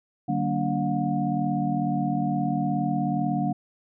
sine tone cluster, 149.1 / 191.3 / 230.8 / 287.4 / 719 Hz, D3 / G3 / A#3 / D4 / F#5, +27 / -42 / -17 / -37 / -50 cents, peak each -29 dBFS, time 0.28-3.53 s, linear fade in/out 10 ms, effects none

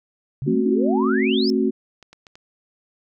sine exponential sweep, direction up, 125.2 to 5400 Hz, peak -24 dBFS, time 0.42-1.5 s, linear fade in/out 0 ms
sine chord, F# diminished, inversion first, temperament just, 222 / 266.4 / 370 Hz, A3 / C4 / F#4, +16 / +31 / 0 cents, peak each -21 dBFS, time 0.46-1.71 s, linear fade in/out 20 ms
clicks, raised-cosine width 0.2 ms, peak -27 dBFS, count 4, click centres 2.027 / 2.13 / 2.268 / 2.355 s
effects none

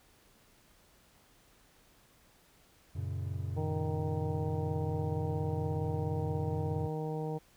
triangle chord, F# major, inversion none, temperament equal with one note detuned, 92.18 / 116.54 / 138.59 Hz, F#2 / A#2 / C#3, -6 / 0 / 0 cents, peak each -34 / -38 / -39 dBFS, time 2.95-6.88 s, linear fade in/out 10 ms
harmonic tone, 155.56 Hz, D#3, in tune, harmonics 1 / 2 / 3 / 4 / 5 / 6, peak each -36 / -43 / -38 / -48 / -44 / -49 dBFS, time 3.56-7.39 s, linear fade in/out 20 ms
effects pink hiss -64 dBFS RMS until 7.56 s

